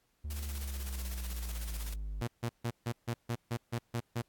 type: exponential sweep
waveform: triangle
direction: down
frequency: 74.4 to 49.62 Hz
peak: -34 dBFS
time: 0.24-2.22 s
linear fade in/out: 10 ms
type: noise with tremolo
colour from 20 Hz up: white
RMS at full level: -45 dBFS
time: 0.3-1.94 s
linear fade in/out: 5 ms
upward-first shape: square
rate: 16 Hz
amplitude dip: 50%
type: tone bursts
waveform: sawtooth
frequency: 118.2 Hz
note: A#2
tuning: 24 cents sharp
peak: -28 dBFS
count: 10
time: 2.21-4.22 s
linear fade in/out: 10 ms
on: 66 ms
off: 150 ms
effects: pink hiss -75 dBFS RMS until 4.28 s + AAC 64 kbps